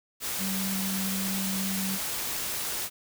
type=tone in noise; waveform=sine; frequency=192.2 Hz; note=G3; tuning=34 cents flat; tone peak=-30 dBFS; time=0.38-1.99 s; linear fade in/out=50 ms; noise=white; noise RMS=-32 dBFS; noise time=0.2-2.9 s; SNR=-1 dB; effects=none